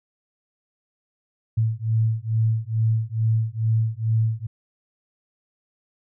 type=beating tone pair; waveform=sine; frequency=110.5 / 112.8 Hz; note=A2 / A2; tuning=+8 / +44 cents; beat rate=2.3 Hz; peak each=-22 dBFS; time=1.57-4.47 s; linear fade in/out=10 ms; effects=none